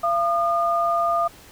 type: tone pair together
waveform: sine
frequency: 682.5 / 1216 Hz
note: F5 / D#6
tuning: -40 / -40 cents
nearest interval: minor seventh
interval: 1000 cents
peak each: -21 dBFS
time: 0.03-1.28 s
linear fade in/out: 10 ms
effects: pink hiss -47 dBFS RMS until 1.51 s